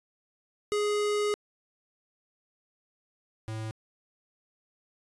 square tone pair in turn, 415.9 / 110.16 Hz, G#4 / A2, +2 / +3 cents, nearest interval octave + major seventh, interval 2299 cents, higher first, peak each -26 / -34 dBFS, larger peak first, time 0.72-1.34 / 3.48-3.71 s, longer first, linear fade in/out 0 ms, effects resampled to 24000 Hz

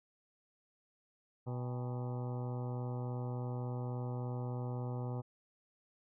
harmonic tone with a mistuned harmonic, 123.47 Hz, B2, in tune, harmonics 1 / 2 / 3 / 4 / 5 / 6 / 7 / 8 / 9 / 10, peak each -37 / -46 / -49 / -48 / -53 / -52 / -54 / -57 / -60 / -61 dBFS, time 1.46-5.22 s, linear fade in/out 20 ms, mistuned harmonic 6, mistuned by +93 cents, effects none

